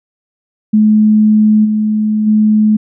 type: tone with level steps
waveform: sine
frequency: 214.1 Hz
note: A3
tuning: 47 cents flat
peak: -5 / -10 / -6 dBFS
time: 0.73-2.77 s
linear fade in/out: 10 ms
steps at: 1.64 / 2.26 s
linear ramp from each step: 20 ms
effects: none